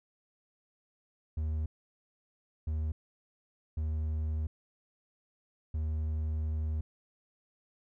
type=tone bursts at uneven times; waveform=triangle; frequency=77.78 Hz; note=D#2; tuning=in tune; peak=-28 dBFS; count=4; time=1.37-1.66 / 2.67-2.92 / 3.77-4.47 / 5.74-6.81 s; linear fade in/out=5 ms; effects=none